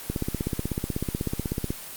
click train, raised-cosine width 3 ms, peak -13 dBFS, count 27, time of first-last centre 0.1-1.705 s, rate 16.2 Hz, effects white hiss -39 dBFS RMS until 1.96 s + Opus 24 kbps

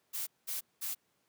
blue noise bursts, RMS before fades -37 dBFS, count 3, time 0.13-0.95 s, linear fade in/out 20 ms, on 140 ms, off 200 ms, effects pink hiss -75 dBFS RMS until 1.28 s + high-pass 150 Hz 12 dB/octave

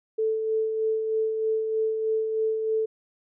sine tone with tremolo, 440 Hz, A4, in tune, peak -21 dBFS, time 0.18-2.86 s, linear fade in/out 10 ms, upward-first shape sine, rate 3.2 Hz, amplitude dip 40%, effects none

